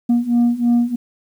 sine beating tone pair, 236.8 / 239.9 Hz, A#3 / A#3, +27 / +50 cents, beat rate 3.1 Hz, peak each -15 / -13 dBFS, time 0.09-0.96 s, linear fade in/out 10 ms, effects tanh soft clip ceiling -10 dBFS + 8-bit

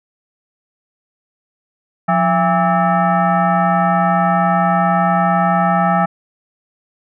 sine tone with frequency modulation, 315.8 Hz, D#4, 26 cents sharp, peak -11 dBFS, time 2.08-6.06 s, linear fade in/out 10 ms, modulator 494 Hz, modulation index 2.3, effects none

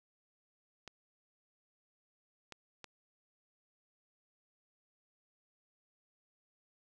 clicks, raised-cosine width 0.2 ms, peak -29 dBFS, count 3, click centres 0.877 / 2.523 / 2.843 s, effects none

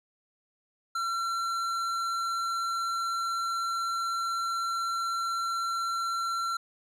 triangle tone with tanh clipping, 1358 Hz, F6, 49 cents flat, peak -30 dBFS, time 0.95-6.57 s, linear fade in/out 5 ms, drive 17 dB, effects none

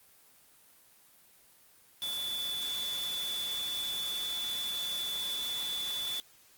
sine tone in noise, 3470 Hz, A7, 25 cents flat, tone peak -33 dBFS, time 2.02-6.2 s, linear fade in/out 0 ms, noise white, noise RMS -42 dBFS, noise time 2.02-6.2 s, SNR +6 dB, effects white hiss -61 dBFS RMS until 6.57 s + Opus 24 kbps

